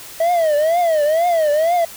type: tone with vibrato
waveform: triangle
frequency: 644 Hz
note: E5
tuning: 41 cents flat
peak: -11 dBFS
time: 0.2-1.85 s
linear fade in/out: 5 ms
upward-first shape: triangle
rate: 2.1 Hz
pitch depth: 190 cents each way
effects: white hiss -36 dBFS RMS until 1.96 s